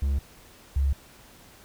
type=tone pair in turn; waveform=triangle / sine; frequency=69.3 / 68.91 Hz; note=C#2 / C#2; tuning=0 / -10 cents; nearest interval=unison; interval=10 cents; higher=first; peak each=-20 dBFS; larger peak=neither; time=0.02-0.19 / 0.76-0.93 s; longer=neither; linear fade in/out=5 ms; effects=pink hiss -52 dBFS RMS until 1.64 s